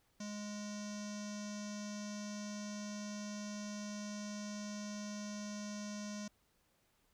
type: tone with low-pass filter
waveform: square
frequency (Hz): 207.7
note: G#3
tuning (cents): 0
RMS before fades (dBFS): -44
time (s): 0.2-6.28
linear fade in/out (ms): 5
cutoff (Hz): 6100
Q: 5.9
effects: pink hiss -75 dBFS RMS until 7.13 s